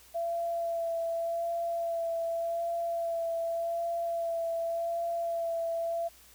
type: tone with vibrato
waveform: sine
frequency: 673 Hz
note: E5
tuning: 36 cents sharp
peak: -29 dBFS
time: 0.14-6.09 s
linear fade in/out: 20 ms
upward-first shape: sine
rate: 0.86 Hz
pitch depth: 17 cents each way
effects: added 60 Hz sine -64 dBFS peak until 6.34 s + white hiss -57 dBFS RMS until 6.34 s